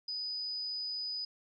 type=tone; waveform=sine; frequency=4978 Hz; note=D#8; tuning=in tune; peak=-35 dBFS; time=0.08-1.25 s; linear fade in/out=5 ms; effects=none